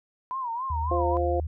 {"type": "tone with vibrato", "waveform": "sine", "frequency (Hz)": 987.8, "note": "B5", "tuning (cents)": 0, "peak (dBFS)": -28, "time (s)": [0.31, 1.17], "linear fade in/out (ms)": 0, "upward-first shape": "sine", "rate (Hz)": 3.6, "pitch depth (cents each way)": 140}
{"type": "tone", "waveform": "sine", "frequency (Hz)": 77.78, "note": "D#2", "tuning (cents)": 0, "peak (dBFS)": -27, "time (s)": [0.7, 1.47], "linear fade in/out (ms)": 5}
{"type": "harmonic tone", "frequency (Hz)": 174.61, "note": "F3", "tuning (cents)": 0, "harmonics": [2, 3, 4], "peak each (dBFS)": [-28, -28, -28], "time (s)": [0.91, 1.4], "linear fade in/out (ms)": 2}
{"effects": []}